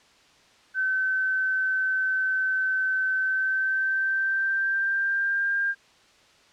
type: tone with pitch glide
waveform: sine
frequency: 1531 to 1600.6 Hz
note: G6 to G6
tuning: -41 to +36 cents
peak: -22 dBFS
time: 0.74-5.75 s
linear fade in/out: 50 ms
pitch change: +77 cents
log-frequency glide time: 3.14-5.55 s
effects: white hiss -57 dBFS RMS until 6.52 s + low-pass 5000 Hz 12 dB/octave